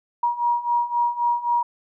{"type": "beating tone pair", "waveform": "sine", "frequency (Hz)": [952, 955.8], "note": ["A#5", "A#5"], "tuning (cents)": [36, 43], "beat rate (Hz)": 3.8, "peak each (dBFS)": [-24, -21], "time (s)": [0.23, 1.63], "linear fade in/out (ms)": 5, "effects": []}